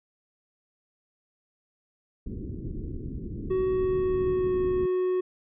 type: low-pass noise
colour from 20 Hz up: pink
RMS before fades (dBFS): -35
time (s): 2.26-4.86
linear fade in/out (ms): 5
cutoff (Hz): 390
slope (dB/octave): 48
type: tone with pitch glide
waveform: triangle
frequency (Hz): 374.3 to 367.2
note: F#4 to F#4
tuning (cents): +20 to -13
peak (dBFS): -21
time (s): 3.5-5.21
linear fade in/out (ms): 10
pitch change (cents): -33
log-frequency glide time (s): 3.66-4.62
effects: resampled to 8000 Hz